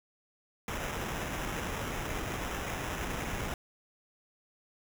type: noise with sample-and-hold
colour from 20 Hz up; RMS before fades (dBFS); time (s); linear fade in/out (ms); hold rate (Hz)
pink; -36; 0.68-3.54; 2; 4410
effects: none